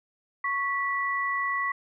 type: tone pair together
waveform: sine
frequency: 1108.7 / 1959.6 Hz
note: C#6 / B6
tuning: 0 / -14 cents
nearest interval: minor seventh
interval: 986 cents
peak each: -28 dBFS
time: 0.44-1.72 s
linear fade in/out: 5 ms
effects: none